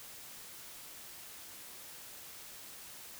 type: silence
effects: white hiss -50 dBFS RMS until 3.19 s